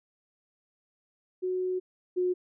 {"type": "tone pair in turn", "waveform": "sine", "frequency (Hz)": [368.2, 362.5], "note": ["F#4", "F#4"], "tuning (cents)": [-8, -35], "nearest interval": "unison", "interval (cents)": 27, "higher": "first", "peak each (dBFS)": [-27, -24], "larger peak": "second", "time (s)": [[1.42, 1.8], [2.16, 2.34]], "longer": "first", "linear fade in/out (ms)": 20, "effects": []}